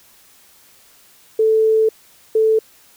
sine tone pair in turn, 440 / 440 Hz, A4 / A4, 0 / 0 cents, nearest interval unison, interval 0 cents, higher neither, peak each -11 dBFS, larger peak neither, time 1.39-1.89 / 2.35-2.59 s, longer first, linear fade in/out 5 ms, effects white hiss -50 dBFS RMS until 2.96 s

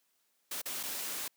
white noise with dropouts, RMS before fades -38 dBFS, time 0.51-1.28 s, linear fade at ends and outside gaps 5 ms, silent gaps 0.617-0.656 / 0.831-0.834 s, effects white hiss -75 dBFS RMS until 1.36 s + high-pass 200 Hz 12 dB/octave

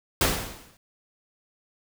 pink noise with exponential decay, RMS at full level -19 dBFS, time 0.21-0.77 s, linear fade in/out 2 ms, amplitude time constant 120 ms, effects none

